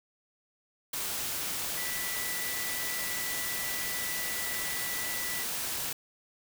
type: tone in noise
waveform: sine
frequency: 1971 Hz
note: B6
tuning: 4 cents flat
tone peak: -38 dBFS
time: 1.77-5.43 s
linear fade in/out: 5 ms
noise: white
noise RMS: -34 dBFS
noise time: 0.93-5.93 s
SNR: -7 dB
effects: none